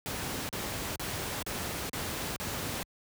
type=noise bursts; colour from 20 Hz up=pink; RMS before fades=-35 dBFS; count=6; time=0.06-2.83 s; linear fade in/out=0 ms; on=430 ms; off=38 ms; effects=high-pass 60 Hz 12 dB/octave